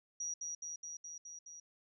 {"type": "tone with echo", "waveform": "sine", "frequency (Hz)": 5770, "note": "F#8", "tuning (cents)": -44, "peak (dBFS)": -37, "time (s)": [0.2, 0.34], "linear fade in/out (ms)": 5, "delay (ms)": 210, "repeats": 6, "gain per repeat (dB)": -2, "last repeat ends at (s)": 1.6, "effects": []}